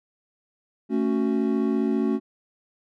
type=chord; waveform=triangle; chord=F# minor; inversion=first; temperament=equal with one note detuned; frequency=222.4 / 277.2 / 370 Hz; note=A3 / C#4 / F#4; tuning=+19 / 0 / 0 cents; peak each=-22 / -23 / -25 dBFS; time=0.89-2.2 s; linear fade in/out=50 ms; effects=none